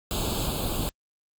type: noise with comb filter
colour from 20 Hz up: pink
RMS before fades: -28 dBFS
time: 0.11-0.89 s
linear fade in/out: 0 ms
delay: 0.26 ms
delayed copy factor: +1
effects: Opus 48 kbps